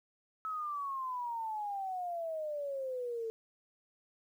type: exponential sweep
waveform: sine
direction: down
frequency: 1300 to 444.7 Hz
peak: -35 dBFS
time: 0.45-3.3 s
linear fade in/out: 0 ms
effects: 11-bit